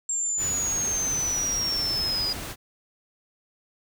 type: exponential sweep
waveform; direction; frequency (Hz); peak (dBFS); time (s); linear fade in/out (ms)
sine; down; 7440 to 4900; -24; 0.09-2.33; 5
type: noise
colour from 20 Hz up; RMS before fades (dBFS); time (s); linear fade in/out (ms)
pink; -35; 0.37-2.56; 50
effects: none

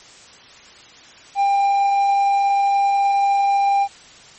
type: tone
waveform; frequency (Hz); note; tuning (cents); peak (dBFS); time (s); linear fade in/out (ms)
triangle; 797; G5; +28; -12; 1.35-3.88; 50
effects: white hiss -44 dBFS RMS until 4.38 s + MP3 32 kbps

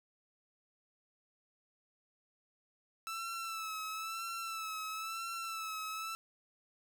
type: tone with vibrato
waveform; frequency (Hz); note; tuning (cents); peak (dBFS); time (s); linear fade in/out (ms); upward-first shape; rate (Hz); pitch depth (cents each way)
sawtooth; 1318.5; E6; 0; -35; 3.07-6.15; 0; sine; 1; 47
effects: none

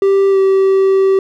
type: tone with pitch glide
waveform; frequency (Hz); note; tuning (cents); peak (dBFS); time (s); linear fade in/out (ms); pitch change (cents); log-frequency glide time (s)
triangle; 392 to 385.7; G4 to G4; 0 to -28; -6; 0.02-1.19; 2; -28; 0.3-0.38
effects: none

